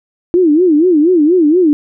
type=tone with vibrato; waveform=sine; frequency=329.6 Hz; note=E4; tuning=in tune; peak=-6 dBFS; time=0.34-1.73 s; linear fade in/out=0 ms; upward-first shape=sine; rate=4.2 Hz; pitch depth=210 cents each way; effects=none